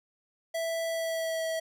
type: tone with pitch glide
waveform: square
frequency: 659.3 to 648.7 Hz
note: E5 to E5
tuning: 0 to -28 cents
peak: -30 dBFS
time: 0.54-1.6 s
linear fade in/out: 10 ms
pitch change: -28 cents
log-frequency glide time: 0.86-1.44 s
effects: none